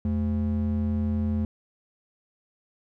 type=ring-modulated tone; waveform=triangle; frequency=150 Hz; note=D3; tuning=37 cents sharp; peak=-18 dBFS; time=0.05-1.45 s; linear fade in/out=2 ms; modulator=65.9 Hz; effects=none